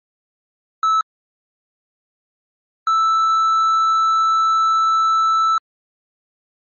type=tone pair in turn; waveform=triangle; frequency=1307 / 1319.1 Hz; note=E6 / E6; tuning=-15 / +1 cents; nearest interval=unison; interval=16 cents; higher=second; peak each=-11 dBFS; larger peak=neither; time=0.83-1.01 / 2.87-5.58 s; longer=second; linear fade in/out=2 ms; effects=MP3 32 kbps